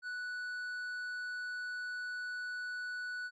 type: tone with tanh clipping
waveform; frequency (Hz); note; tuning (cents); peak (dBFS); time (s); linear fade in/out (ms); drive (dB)
sine; 1480; F#6; 0; -39; 0.02-3.31; 50; 7
effects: none